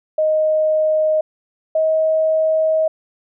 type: tone pair in turn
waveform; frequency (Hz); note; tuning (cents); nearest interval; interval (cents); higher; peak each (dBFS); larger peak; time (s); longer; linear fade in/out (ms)
sine; 622.3 / 633.5; D#5 / D#5; 0 / +31; unison; 31; second; -13; neither; 0.18-1.21 / 1.75-2.88; second; 5
effects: none